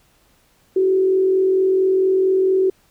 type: tone with frequency modulation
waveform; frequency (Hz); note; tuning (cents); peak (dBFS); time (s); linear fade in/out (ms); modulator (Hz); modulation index
sine; 378.4; F#4; +39; -13; 0.76-2.7; 5; 44.4; 0.35
effects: pink hiss -58 dBFS RMS until 2.9 s